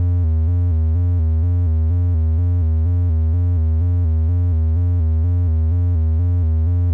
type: tone with vibrato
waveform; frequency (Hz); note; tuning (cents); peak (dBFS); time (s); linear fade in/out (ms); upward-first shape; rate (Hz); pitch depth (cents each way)
triangle; 83.8; E2; +29; -11; 0-6.93; 0; square; 2.1; 83
effects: none